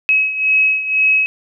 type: beating tone pair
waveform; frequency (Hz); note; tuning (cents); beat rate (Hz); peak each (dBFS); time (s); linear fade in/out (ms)
sine; 2559 / 2561; D#7 / D#7; +48 / +49; 2; -13 / -18; 0.09-1.26; 0
effects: none